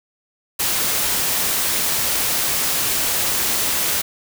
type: noise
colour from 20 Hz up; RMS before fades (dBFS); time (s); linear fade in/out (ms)
white; -20; 0.59-4.02; 10
effects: none